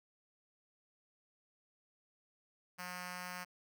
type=tone with notch filter; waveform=5% pulse; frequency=180.1 Hz; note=F#3; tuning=46 cents flat; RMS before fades=-45 dBFS; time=2.78-3.45 s; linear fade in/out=20 ms; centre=380 Hz; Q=0.69; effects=none